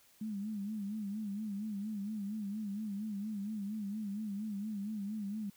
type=tone with vibrato; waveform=sine; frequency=207.7 Hz; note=G#3; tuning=in tune; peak=-36 dBFS; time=0.21-5.5 s; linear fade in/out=5 ms; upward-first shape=sine; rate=4.3 Hz; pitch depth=95 cents each way; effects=white hiss -65 dBFS RMS until 5.56 s